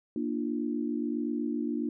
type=tone cluster; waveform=sine; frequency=236.1 / 297.5 / 345.1 Hz; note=A#3 / D4 / F4; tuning=+22 / +22 / -21 cents; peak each=-32 / -32 / -36 dBFS; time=0.16-1.89 s; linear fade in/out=2 ms; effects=none